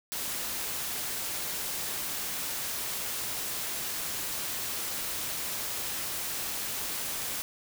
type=noise; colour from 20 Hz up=white; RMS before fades=-34 dBFS; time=0.12-7.42 s; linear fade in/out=0 ms; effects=none